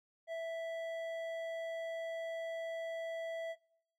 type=tone with hard clipping; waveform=sine; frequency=659.3 Hz; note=E5; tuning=in tune; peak=-39 dBFS; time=0.27-3.56 s; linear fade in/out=50 ms; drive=8 dB; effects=noise-tail reverb RT60 0.7 s tail -24 dB re dry